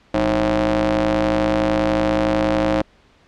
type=ring-modulated tone; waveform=sawtooth; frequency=113.9 Hz; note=A#2; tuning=40 cents flat; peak=-9 dBFS; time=0.14-2.82 s; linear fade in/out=5 ms; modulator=424 Hz; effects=pink hiss -54 dBFS RMS until 3.27 s + low-pass 4000 Hz 12 dB/octave